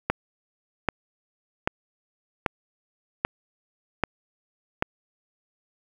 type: click train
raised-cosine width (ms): 0.5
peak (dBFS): -6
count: 7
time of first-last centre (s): 0.1-4.824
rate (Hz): 1.27
effects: 7-bit